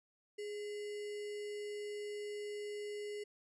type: tone with sample-and-hold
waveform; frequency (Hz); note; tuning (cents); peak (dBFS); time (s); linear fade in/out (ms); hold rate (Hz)
sine; 415.3; G#4; 0; -40; 0.38-3.24; 10; 2450
effects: resampled to 22050 Hz